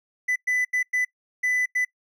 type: tone bursts at uneven times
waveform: triangle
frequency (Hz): 1997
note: B6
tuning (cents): +19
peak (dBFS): -19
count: 6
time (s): 0.28-0.36 / 0.47-0.65 / 0.73-0.83 / 0.93-1.05 / 1.43-1.66 / 1.75-1.85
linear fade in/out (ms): 10
effects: noise-tail reverb RT60 0.1 s tail -22 dB re dry